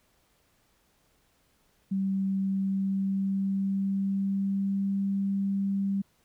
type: tone with pitch glide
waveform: sine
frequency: 193.4 to 196.78 Hz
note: G3 to G3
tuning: -23 to +7 cents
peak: -25 dBFS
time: 1.91-6.02 s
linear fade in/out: 10 ms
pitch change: +30 cents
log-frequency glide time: 2.41-4.97 s
effects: pink hiss -68 dBFS RMS until 6.24 s